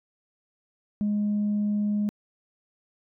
sine tone, 207.7 Hz, G#3, in tune, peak -21 dBFS, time 1.01-2.09 s, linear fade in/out 0 ms, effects tanh soft clip ceiling -20 dBFS

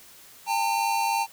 square tone pair together, 802 / 904.9 Hz, G5 / A5, +39 / +48 cents, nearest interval major second, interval 209 cents, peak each -28 / -25 dBFS, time 0.46-1.27 s, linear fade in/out 50 ms, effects white hiss -50 dBFS RMS until 1.32 s

